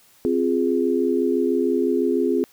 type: chord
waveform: sine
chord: F minor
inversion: second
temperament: equal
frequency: 261.6 / 349.2 / 415.3 Hz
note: C4 / F4 / Ab4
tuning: 0 / 0 / 0 cents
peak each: -22 dBFS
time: 0.25-2.44 s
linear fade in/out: 0 ms
effects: white hiss -55 dBFS RMS until 2.52 s